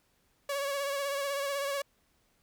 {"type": "tone with vibrato", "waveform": "sawtooth", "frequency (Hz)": 560, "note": "C#5", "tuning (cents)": 18, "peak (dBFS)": -27, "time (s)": [0.49, 1.82], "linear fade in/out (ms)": 5, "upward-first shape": "sine", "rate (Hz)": 16, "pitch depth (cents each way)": 36, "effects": ["pink hiss -71 dBFS RMS until 2.42 s"]}